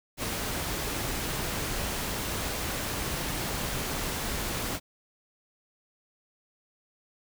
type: noise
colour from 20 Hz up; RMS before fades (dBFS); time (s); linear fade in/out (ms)
pink; -32; 0.17-4.8; 50
effects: none